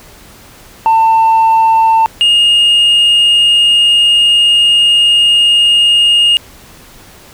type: tone pair in turn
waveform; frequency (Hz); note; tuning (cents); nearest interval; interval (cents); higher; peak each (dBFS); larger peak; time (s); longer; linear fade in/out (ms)
sine; 896 / 2845; A5 / F7; +31 / +31; octave + minor sixth; 2000; second; -3; neither; 0.86-2.06 / 2.21-6.37; second; 0
effects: tanh soft clip ceiling -4 dBFS + pink hiss -38 dBFS RMS until 7.33 s